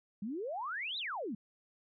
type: exponential two-way sweep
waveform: sine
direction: up then down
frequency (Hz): 190 to 4052 to 190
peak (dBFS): -36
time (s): 0.22-1.35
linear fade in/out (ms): 5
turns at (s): 0.98
effects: none